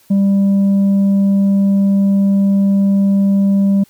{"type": "tone with tanh clipping", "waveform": "sine", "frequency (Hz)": 197.4, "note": "G3", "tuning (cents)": 12, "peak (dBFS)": -10, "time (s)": [0.1, 3.84], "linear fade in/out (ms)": 10, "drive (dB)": 3, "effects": ["white hiss -51 dBFS RMS until 3.89 s"]}